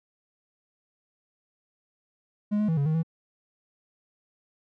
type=tone with pitch steps; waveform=triangle; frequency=208.2 / 211.6 / 162.4 / 141.1 / 157 / 162.9 Hz; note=G#3 / G#3 / E3 / C#3 / D#3 / E3; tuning=+5 / +33 / -26 / +31 / +16 / -20 cents; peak=-20 dBFS; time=2.51-3.032 s; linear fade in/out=20 ms; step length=87 ms; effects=none